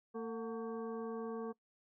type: harmonic tone with a mistuned harmonic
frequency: 226 Hz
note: A3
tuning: 47 cents sharp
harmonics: 1 / 2 / 3 / 4 / 5 / 7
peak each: -43 / -40 / -53 / -54 / -50 / -62 dBFS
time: 0.14-1.53 s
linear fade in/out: 20 ms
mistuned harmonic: 3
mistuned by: +120 cents
effects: noise-tail reverb RT60 0.1 s tail -21 dB re dry